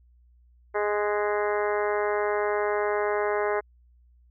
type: harmonic tone with a mistuned harmonic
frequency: 207.7 Hz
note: G#3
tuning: in tune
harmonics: 2 / 3 / 4 / 5 / 6 / 7 / 8 / 9 / 10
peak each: -26 / -30 / -32 / -34 / -36 / -37 / -38 / -39 / -40 dBFS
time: 0.74-3.61 s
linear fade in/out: 20 ms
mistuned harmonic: 7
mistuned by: +24 cents
effects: added 60 Hz sine -55 dBFS peak until 4.3 s